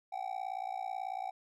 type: tone with amplitude modulation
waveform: triangle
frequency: 764 Hz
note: G5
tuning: 45 cents flat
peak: -30 dBFS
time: 0.12-1.31 s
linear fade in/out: 10 ms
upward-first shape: sine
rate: 58.2 Hz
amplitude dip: 100%
effects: none